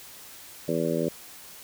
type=harmonic tone; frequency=82.41 Hz; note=E2; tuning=in tune; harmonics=2 / 3 / 4 / 5 / 6 / 7; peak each=-31 / -31 / -31 / -31 / -31 / -31 dBFS; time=0.68-1.09 s; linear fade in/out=5 ms; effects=white hiss -46 dBFS RMS until 1.63 s

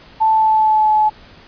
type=tone with pitch glide; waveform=sine; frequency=880 to 856.9 Hz; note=A5 to A5; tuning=0 to -46 cents; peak=-10 dBFS; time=0.2-1.1 s; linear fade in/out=20 ms; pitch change=-46 cents; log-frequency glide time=0.3-0.95 s; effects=pink hiss -43 dBFS RMS until 1.47 s + resampled to 11025 Hz

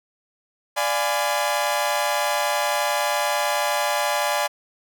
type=chord; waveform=sawtooth; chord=D diminished seventh; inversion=none; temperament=equal with one note detuned; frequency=587.3 / 698.5 / 830.6 / 1008.5 Hz; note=D5 / F5 / Ab5 / Cb6; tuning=0 / 0 / 0 / +36 cents; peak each=-21 / -25 / -21 / -24 dBFS; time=0.76-4.48 s; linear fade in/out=20 ms; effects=none

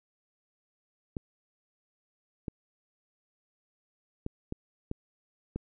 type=clicks; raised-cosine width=3 ms; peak=-21 dBFS; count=6; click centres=1.168 / 2.482 / 4.264 / 4.524 / 4.914 / 5.56 s; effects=none

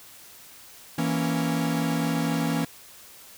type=chord; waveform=45% pulse; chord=A# diminished; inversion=second; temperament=equal; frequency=164.81 / 233.1 / 277.2 Hz; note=E3 / A#3 / C#4; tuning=0 / 0 / 0 cents; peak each=-27 / -29 / -28 dBFS; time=0.98-2.65 s; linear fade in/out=5 ms; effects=white hiss -48 dBFS RMS until 3.37 s

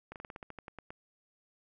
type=slowing click train; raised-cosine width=0.5 ms; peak=-29 dBFS; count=12; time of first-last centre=0.12-0.905 s; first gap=38 ms; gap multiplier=1.12; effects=none

